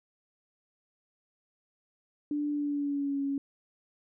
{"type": "tone with pitch glide", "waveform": "sine", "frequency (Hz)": [293.7, 277.9], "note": ["D4", "C#4"], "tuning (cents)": [0, 4], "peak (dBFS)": -28, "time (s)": [2.31, 3.38], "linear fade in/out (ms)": 2, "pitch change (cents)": -96, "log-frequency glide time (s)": [2.5, 3.21], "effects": []}